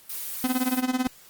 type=noise; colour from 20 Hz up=blue; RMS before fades=-33 dBFS; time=0.09-0.81 s; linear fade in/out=10 ms
type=tone with tremolo; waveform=45% pulse; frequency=254.7 Hz; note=C4; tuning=46 cents flat; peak=-20 dBFS; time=0.44-1.07 s; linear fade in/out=0 ms; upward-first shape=sine; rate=18 Hz; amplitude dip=85%
effects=white hiss -52 dBFS RMS until 1.29 s + Opus 24 kbps